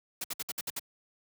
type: noise bursts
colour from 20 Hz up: white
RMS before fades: -35 dBFS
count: 7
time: 0.21-0.794 s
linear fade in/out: 5 ms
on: 32 ms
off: 60 ms
effects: high-pass 100 Hz 12 dB/octave